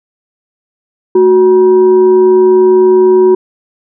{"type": "tone with frequency modulation", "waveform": "sine", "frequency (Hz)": 370, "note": "F#4", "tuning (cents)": 0, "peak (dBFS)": -3, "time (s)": [1.15, 3.35], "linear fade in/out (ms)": 5, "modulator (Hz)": 589, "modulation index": 0.34, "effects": []}